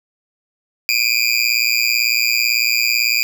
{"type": "tone with amplitude modulation", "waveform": "25% pulse", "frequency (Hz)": 2416, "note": "D7", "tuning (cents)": 48, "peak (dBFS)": -6, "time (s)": [0.89, 3.23], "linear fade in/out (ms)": 0, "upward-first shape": "sine", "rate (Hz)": 118, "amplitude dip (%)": 100, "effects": []}